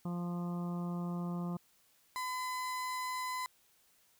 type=harmonic tone; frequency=174.61 Hz; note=F3; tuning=in tune; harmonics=1 / 2 / 3 / 4 / 5 / 6 / 7; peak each=-35 / -47 / -52 / -51 / -54 / -51 / -53 dBFS; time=0.05-1.57 s; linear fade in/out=5 ms
type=tone; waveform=35% pulse; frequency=1012 Hz; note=B5; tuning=42 cents sharp; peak=-34 dBFS; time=2.16-3.46 s; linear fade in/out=0 ms
effects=white hiss -69 dBFS RMS until 4.19 s